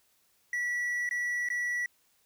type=tone with dropouts; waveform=triangle; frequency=1946 Hz; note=B6; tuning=26 cents flat; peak=-27 dBFS; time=0.53-1.86 s; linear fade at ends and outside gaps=2 ms; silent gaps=1.091-1.11 / 1.488-1.501 s; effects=white hiss -69 dBFS RMS until 2.25 s